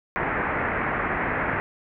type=low-pass noise; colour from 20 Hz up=white; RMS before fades=-26 dBFS; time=0.16-1.6 s; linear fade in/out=0 ms; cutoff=2100 Hz; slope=48 dB/octave; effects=none